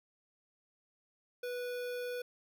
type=tone with notch filter; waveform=square; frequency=491.4 Hz; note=B4; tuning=9 cents flat; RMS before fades=-39 dBFS; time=1.43-2.22 s; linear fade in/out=5 ms; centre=7500 Hz; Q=1.4; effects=none